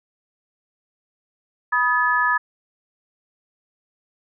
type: tone cluster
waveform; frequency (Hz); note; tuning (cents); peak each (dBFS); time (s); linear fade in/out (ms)
sine; 982 / 1253 / 1716; B5 / D#6 / A6; -10 / +12 / -44; -22 / -22 / -19; 1.72-2.38; 10
effects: none